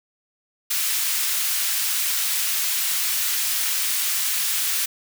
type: high-pass noise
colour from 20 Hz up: white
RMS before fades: -23 dBFS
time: 0.7-4.86 s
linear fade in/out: 10 ms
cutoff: 1600 Hz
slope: 12 dB/octave
effects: none